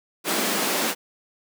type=high-pass noise; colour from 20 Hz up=pink; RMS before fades=-24 dBFS; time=0.24-0.95 s; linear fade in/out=50 ms; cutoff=190 Hz; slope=48 dB/octave; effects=none